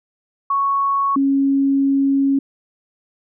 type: tone pair in turn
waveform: sine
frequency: 1108.7 / 274.8 Hz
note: C#6 / C#4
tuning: 0 / -15 cents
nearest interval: 2 octaves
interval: 2415 cents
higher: first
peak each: -15 / -13 dBFS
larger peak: second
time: 0.5-1.16 / 1.16-2.39 s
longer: second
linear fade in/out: 5 ms
effects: none